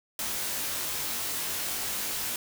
white noise with comb filter, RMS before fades -32 dBFS, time 0.19-2.36 s, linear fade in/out 2 ms, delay 20 ms, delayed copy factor +0.85, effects none

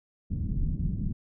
pink low-pass noise, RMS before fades -29 dBFS, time 0.3-1.13 s, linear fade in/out 10 ms, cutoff 210 Hz, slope 24 dB/octave, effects none

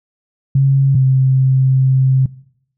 sine tone pair in turn, 136.3 / 131.89 Hz, C#3 / C3, -29 / +14 cents, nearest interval minor second, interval 57 cents, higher first, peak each -8 dBFS, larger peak neither, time 0.55-0.95 / 0.95-2.26 s, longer second, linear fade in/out 5 ms, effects noise-tail reverb RT60 0.7 s tail -21 dB re dry

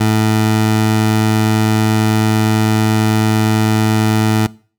20% pulse tone, 109 Hz, A2, 16 cents flat, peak -6 dBFS, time 0-4.47 s, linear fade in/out 10 ms, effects noise-tail reverb RT60 0.4 s tail -21 dB re dry

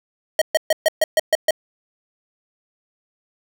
square tone bursts, 630 Hz, D#5, 21 cents sharp, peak -13 dBFS, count 8, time 0.39-1.508 s, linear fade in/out 2 ms, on 26 ms, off 130 ms, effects none

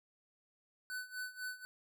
square tone with tremolo, 1502 Hz, F#6, 26 cents sharp, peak -39 dBFS, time 0.9-1.65 s, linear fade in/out 0 ms, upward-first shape sine, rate 4 Hz, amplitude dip 85%, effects none

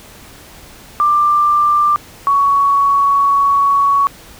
sine tone pair in turn, 1185 / 1119.1 Hz, D6 / C#6, +15 / +16 cents, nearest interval minor second, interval 99 cents, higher first, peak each -9 dBFS, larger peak neither, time 1-1.96 / 2.27-4.07 s, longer second, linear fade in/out 0 ms, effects pink hiss -39 dBFS RMS until 4.39 s

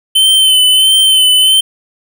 square tone with vibrato, 3064 Hz, G7, 40 cents flat, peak -6 dBFS, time 0.15-1.61 s, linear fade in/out 10 ms, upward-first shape sine, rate 1.5 Hz, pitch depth 31 cents each way, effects none

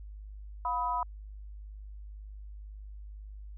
sine tone with amplitude modulation, 987.8 Hz, B5, in tune, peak -24 dBFS, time 0.65-1.03 s, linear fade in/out 2 ms, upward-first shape sine, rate 276 Hz, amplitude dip 95%, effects added 51 Hz sine -42 dBFS peak until 3.57 s

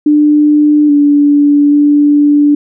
sine tone with pitch steps, 297.9 / 289.6 / 292 Hz, D4 / D4 / D4, +25 / -24 / -10 cents, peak -4 dBFS, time 0.06-2.55 s, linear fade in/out 5 ms, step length 830 ms, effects none

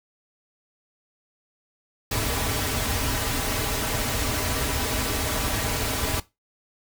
pink noise with comb filter, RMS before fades -26 dBFS, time 2.11-6.2 s, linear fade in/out 5 ms, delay 5.6 ms, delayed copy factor -0.7, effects noise-tail reverb RT60 0.2 s tail -17 dB re dry

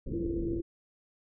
pink low-pass noise, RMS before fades -36 dBFS, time 0.06-0.61 s, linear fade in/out 10 ms, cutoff 510 Hz, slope 96 dB/octave
sine tone, 337.1 Hz, E4, 39 cents sharp, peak -31 dBFS, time 0.12-0.62 s, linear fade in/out 20 ms
effects none

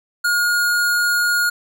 square tone, 1432 Hz, F6, 43 cents sharp, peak -16 dBFS, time 0.24-1.5 s, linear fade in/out 10 ms, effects none

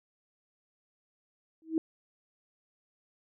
sine tone with exponential growth, 321.4 Hz, E4, 44 cents flat, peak -21 dBFS, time 1.62-1.78 s, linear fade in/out 1 ms, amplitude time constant 33 ms, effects none

